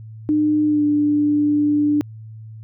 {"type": "tone with pitch glide", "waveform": "sine", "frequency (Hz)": [302.4, 295], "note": ["D#4", "D4"], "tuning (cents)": [-49, 8], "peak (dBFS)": -14, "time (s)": [0.29, 2.01], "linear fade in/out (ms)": 0, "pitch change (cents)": -43, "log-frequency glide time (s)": [0.65, 0.84], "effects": ["added 110 Hz sine -34 dBFS peak until 2.63 s"]}